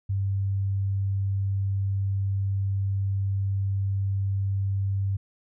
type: tone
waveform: sine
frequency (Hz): 98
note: G2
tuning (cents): 0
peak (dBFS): -23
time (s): 0.09-5.17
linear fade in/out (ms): 10
effects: none